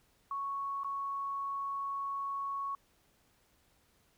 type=tone with dropouts; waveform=sine; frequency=1108.7 Hz; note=C#6; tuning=in tune; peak=-34 dBFS; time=0.31-2.75 s; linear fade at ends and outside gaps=2 ms; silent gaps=0.835-0.845 s; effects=pink hiss -70 dBFS RMS until 4.17 s